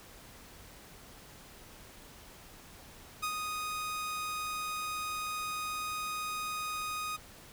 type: tone with ADSR envelope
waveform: sawtooth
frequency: 1244.5 Hz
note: D#6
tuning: in tune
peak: -27 dBFS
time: 3.22-7.17 s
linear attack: 18 ms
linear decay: 75 ms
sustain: -4 dB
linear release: 17 ms
effects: pink hiss -53 dBFS RMS until 7.52 s